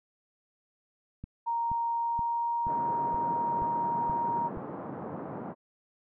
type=click train; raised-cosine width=5 ms; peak=-27 dBFS; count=8; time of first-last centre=1.24-4.573 s; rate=2.1 Hz
type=tone with pitch glide; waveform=sine; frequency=932.3 to 938.2 Hz; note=A#5 to A#5; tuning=0 to +11 cents; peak=-27 dBFS; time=1.46-4.49 s; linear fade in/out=20 ms; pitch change=+11 cents; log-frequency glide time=1.94-2.53 s
type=band-pass noise; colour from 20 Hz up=pink; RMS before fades=-39 dBFS; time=2.65-5.55 s; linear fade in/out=50 ms; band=140 to 1100 Hz; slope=24 dB/octave
effects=none